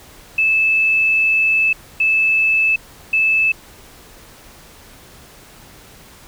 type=tone bursts at uneven times; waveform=sine; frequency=2620 Hz; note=E7; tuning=11 cents flat; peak=-12 dBFS; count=3; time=0.38-1.73 / 2-2.76 / 3.13-3.52 s; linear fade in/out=5 ms; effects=pink hiss -43 dBFS RMS until 6.27 s